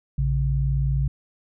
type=tone pair together; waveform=sine; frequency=57.81 / 137.5 Hz; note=A#1 / C#3; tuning=-14 / -14 cents; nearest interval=octave + minor third; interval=1500 cents; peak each=-22 dBFS; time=0.18-1.08 s; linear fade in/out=5 ms; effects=none